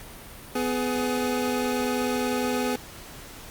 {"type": "tone pair together", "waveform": "25% pulse", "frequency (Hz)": [250.2, 420], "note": ["B3", "G#4"], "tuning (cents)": [23, 19], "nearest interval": "major sixth", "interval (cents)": 896, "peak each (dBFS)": [-22, -25], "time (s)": [0.55, 2.76], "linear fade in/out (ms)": 5, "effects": ["pink hiss -43 dBFS RMS until 3.5 s", "Opus 48 kbps"]}